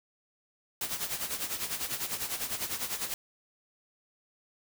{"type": "noise with tremolo", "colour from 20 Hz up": "white", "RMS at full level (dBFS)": -32, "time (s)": [0.81, 3.14], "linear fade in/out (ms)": 2, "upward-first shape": "sine", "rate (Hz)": 10, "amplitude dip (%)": 70, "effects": []}